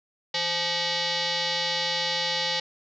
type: tone with frequency modulation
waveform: sine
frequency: 523.3 Hz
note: C5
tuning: in tune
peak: -24 dBFS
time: 0.34-2.6 s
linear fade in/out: 5 ms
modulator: 690 Hz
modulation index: 6.7
effects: none